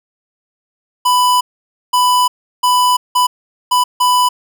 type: tone bursts at uneven times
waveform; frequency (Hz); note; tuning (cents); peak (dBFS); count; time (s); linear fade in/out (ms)
square; 994; B5; +11; -10; 6; 1.05-1.41 / 1.93-2.28 / 2.63-2.97 / 3.15-3.27 / 3.71-3.84 / 4-4.29; 10
effects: none